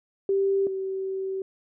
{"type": "tone pair in turn", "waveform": "sine", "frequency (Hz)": [391.7, 383.4], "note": ["G4", "G4"], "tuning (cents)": [-1, -38], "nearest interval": "unison", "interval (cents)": 37, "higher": "first", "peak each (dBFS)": [-20, -27], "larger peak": "first", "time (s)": [[0.29, 0.67], [0.67, 1.42]], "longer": "second", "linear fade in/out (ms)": 2, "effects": []}